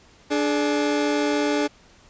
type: tone pair together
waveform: 30% pulse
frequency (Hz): 293.7 / 423.6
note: D4 / G#4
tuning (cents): 0 / +34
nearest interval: tritone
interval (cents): 634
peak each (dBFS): -19 / -22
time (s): 0.3-1.68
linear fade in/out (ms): 20
effects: pink hiss -53 dBFS RMS until 2.09 s + resampled to 16000 Hz